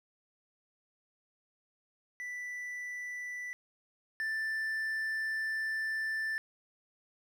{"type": "tone pair in turn", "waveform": "triangle", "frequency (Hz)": [1975.5, 1768.6], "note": ["B6", "A6"], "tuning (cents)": [0, 8], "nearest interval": "major second", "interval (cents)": 192, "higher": "first", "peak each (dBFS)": [-36, -30], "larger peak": "second", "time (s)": [[2.2, 3.53], [4.2, 6.38]], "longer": "second", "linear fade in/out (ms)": 0, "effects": []}